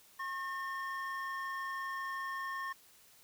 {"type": "tone pair together", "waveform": "triangle", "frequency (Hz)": [1082.7, 1813], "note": ["C#6", "A#6"], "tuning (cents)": [-41, -49], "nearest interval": "major sixth", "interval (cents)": 892, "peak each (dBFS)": [-37, -39], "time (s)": [0.19, 2.73], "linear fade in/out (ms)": 10, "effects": ["white hiss -62 dBFS RMS until 3.23 s"]}